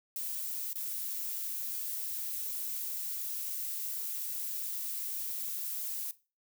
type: noise with dropouts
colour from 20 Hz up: violet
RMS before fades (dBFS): -37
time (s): 0.16-6.11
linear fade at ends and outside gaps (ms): 1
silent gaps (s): 0.731-0.756
effects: noise-tail reverb RT60 0.3 s tail -17 dB re dry